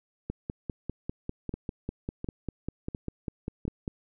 two click trains, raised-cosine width 3 ms, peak -21 / -19 dBFS, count 4 / 19, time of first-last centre 1.54-3.653 / 0.3-3.879 s, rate 1.42 / 5.03 Hz, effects none

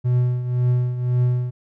triangle tone with tremolo, 123.9 Hz, B2, 6 cents sharp, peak -12 dBFS, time 0.04-1.51 s, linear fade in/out 20 ms, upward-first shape triangle, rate 1.9 Hz, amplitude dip 70%, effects none

